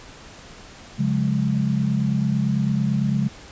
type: chord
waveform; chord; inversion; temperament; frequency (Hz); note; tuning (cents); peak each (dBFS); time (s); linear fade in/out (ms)
sine; Db major; none; equal with one note detuned; 138.59 / 178.8 / 207.7; Db3 / F3 / Ab3; 0 / +41 / 0; -22 / -25 / -22; 0.98-3.29; 20
effects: pink hiss -43 dBFS RMS until 3.51 s + resampled to 16000 Hz